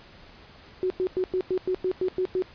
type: tone bursts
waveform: sine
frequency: 370 Hz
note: F#4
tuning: in tune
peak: -22 dBFS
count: 10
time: 0.83-2.422 s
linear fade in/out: 0 ms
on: 71 ms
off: 98 ms
effects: pink hiss -50 dBFS RMS until 2.54 s + resampled to 11025 Hz